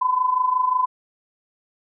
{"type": "tone with amplitude modulation", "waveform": "sine", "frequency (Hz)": 1011, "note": "B5", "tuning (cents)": 40, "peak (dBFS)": -14, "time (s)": [0.01, 0.86], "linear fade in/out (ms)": 10, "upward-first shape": "sine", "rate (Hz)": 25.6, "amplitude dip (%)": 70, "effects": []}